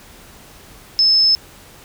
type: tone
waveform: sine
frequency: 5230 Hz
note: E8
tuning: 15 cents flat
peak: -10 dBFS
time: 0.99-1.35 s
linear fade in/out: 0 ms
effects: pink hiss -43 dBFS RMS until 1.84 s